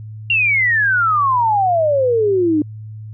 sine exponential sweep, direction down, 2794 to 293.7 Hz, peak -12 dBFS, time 0.3-2.62 s, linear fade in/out 2 ms, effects added 108 Hz sine -29 dBFS peak until 3.13 s

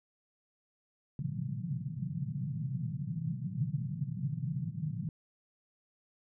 white band-pass noise, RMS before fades -36 dBFS, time 1.19-5.09 s, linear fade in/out 2 ms, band 120 to 170 Hz, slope 48 dB/octave, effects none

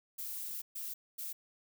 violet noise bursts at uneven times, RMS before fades -41 dBFS, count 3, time 0.18-0.62 / 0.75-0.94 / 1.18-1.33 s, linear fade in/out 10 ms, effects none

